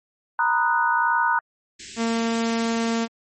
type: chord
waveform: sine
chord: B major seventh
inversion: third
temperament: equal with one note detuned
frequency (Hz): 932.3 / 994.1 / 1244.5 / 1480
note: A#5 / B5 / D#6 / F#6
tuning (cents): 0 / +11 / 0 / 0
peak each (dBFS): -21 / -26 / -26 / -22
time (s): 0.39-1.39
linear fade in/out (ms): 2
type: band-stop noise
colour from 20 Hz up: white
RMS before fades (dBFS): -36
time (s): 1.79-2.96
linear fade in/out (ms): 10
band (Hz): 430 to 1600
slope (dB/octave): 96
type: tone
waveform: sawtooth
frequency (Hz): 229.1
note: A#3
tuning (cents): -30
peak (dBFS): -17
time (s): 1.96-3.08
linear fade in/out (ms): 50
effects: MP3 32 kbps